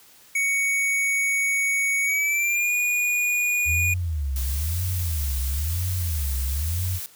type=tone with pitch glide; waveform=square; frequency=2232 to 2448 Hz; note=C#7 to D#7; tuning=+11 to -29 cents; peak=-21 dBFS; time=0.35-3.94 s; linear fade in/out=5 ms; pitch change=+160 cents; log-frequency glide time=2.02-2.73 s
type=tone with vibrato; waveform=sine; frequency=77.5 Hz; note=D#2; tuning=6 cents flat; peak=-23 dBFS; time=3.65-7 s; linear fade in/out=50 ms; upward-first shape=sine; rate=1 Hz; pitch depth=290 cents each way
type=noise; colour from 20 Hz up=blue; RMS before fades=-33 dBFS; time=4.36-7.06 s; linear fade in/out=0 ms
effects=white hiss -52 dBFS RMS until 7.15 s